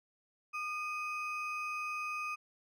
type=ring-modulated tone; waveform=triangle; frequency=1864.7 Hz; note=A#6; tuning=in tune; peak=-31 dBFS; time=0.53-2.36 s; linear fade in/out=20 ms; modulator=646 Hz; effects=none